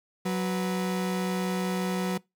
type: tone pair together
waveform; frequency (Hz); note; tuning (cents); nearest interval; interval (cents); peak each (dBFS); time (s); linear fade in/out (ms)
35% pulse; 185 / 495.3; F#3 / B4; 0 / +5; octave + perfect fourth; 1705; -25 / -33; 0.25-2.18; 10
effects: noise-tail reverb RT60 0.2 s tail -23 dB re dry